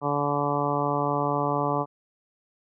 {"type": "harmonic tone", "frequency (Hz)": 144.3, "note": "D3", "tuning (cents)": -30, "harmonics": [1, 2, 3, 4, 5, 6, 7, 8], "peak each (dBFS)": [-31, -31, -31, -31, -31, -31, -31, -31], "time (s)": [0.01, 1.86], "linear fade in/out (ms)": 50, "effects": []}